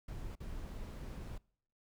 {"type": "noise with dropouts", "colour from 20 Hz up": "brown", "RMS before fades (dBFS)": -44, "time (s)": [0.08, 1.38], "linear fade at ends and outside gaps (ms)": 5, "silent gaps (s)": [0.354, 0.402], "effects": ["noise-tail reverb RT60 0.6 s tail -25 dB re dry"]}